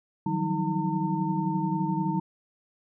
sine tone cluster, 155.4 / 179.3 / 190.8 / 316.5 / 907 Hz, D#3 / F3 / G3 / D#4 / A#5, -2 / +46 / -47 / +30 / -48 cents, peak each -31 dBFS, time 0.26-2.2 s, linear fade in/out 5 ms, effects none

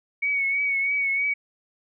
sine tone with vibrato, 2234 Hz, C#7, 13 cents sharp, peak -21 dBFS, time 0.22-1.34 s, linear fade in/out 10 ms, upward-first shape triangle, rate 3.1 Hz, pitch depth 44 cents each way, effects none

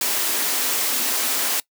white high-pass noise, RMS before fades -22 dBFS, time 0.01-1.6 s, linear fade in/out 2 ms, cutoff 210 Hz, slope 96 dB/octave, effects noise-tail reverb RT60 0.1 s tail -22 dB re dry

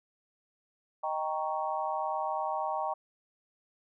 sine chord, Eb dominant seventh, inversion none, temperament equal, 622.3 / 784 / 932.3 / 1108.7 Hz, Eb5 / G5 / Bb5 / Db6, 0 / 0 / 0 / 0 cents, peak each -36 / -34 / -35 / -37 dBFS, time 1.03-2.94 s, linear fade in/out 10 ms, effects none

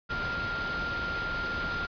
sine tone in noise, 1396.9 Hz, F6, in tune, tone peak -31 dBFS, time 0.09-1.87 s, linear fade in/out 20 ms, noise pink, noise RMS -36 dBFS, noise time 0.09-1.87 s, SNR +2 dB, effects resampled to 11025 Hz

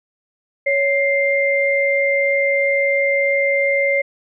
sine tone pair together, 556 / 2099 Hz, C#5 / C7, +5 / +5 cents, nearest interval octave + major seventh, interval 2300 cents, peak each -17 dBFS, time 0.66-4.02 s, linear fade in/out 10 ms, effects none

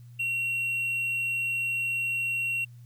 triangle tone with hard clipping, 2737 Hz, F7, 36 cents flat, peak -27 dBFS, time 0.19-2.65 s, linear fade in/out 10 ms, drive 5 dB, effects added 120 Hz sine -45 dBFS peak until 2.85 s + white hiss -67 dBFS RMS until 2.85 s

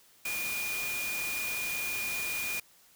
sine tone in noise, 2435 Hz, D#7, 38 cents flat, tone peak -33 dBFS, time 0.25-2.6 s, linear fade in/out 5 ms, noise white, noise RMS -37 dBFS, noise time 0.25-2.6 s, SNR +1 dB, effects white hiss -61 dBFS RMS until 2.95 s

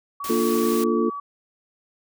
sine tone with pitch glide, 1133 to 1141.5 Hz, C#6 to D6, +37 to -50 cents, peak -29 dBFS, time 0.2-1.2 s, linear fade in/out 5 ms, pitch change +13 cents, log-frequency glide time 0.38-0.76 s
white noise, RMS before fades -33 dBFS, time 0.24-0.84 s, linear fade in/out 2 ms
sine chord, Bb major seventh, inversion none, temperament equal, 233.1 / 293.7 / 349.2 / 440 Hz, Bb3 / D4 / F4 / A4, 0 / 0 / 0 / 0 cents, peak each -23 / -28 / -23 / -24 dBFS, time 0.29-1.1 s, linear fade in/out 10 ms
effects none

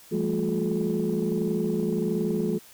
sine tone cluster, 170.9 / 202.3 / 223.7 / 358.1 / 429.1 Hz, F3 / G#3 / A3 / F4 / A4, -37 / -45 / +29 / +43 / -43 cents, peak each -29 dBFS, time 0.11-2.59 s, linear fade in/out 20 ms, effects tanh soft clip ceiling -16 dBFS + white hiss -51 dBFS RMS until 2.73 s

